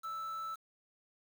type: tone with quantisation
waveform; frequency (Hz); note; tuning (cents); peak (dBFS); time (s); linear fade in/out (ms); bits
triangle; 1318.5; E6; 0; -36; 0.03-0.56; 20; 9
effects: none